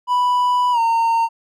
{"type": "tone with pitch glide", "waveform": "triangle", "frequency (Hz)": [987.8, 916.3], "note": ["B5", "A#5"], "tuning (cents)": [0, -30], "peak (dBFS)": -12, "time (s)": [0.07, 1.29], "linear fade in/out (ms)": 50, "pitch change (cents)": -130, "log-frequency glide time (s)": [0.72, 0.79], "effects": []}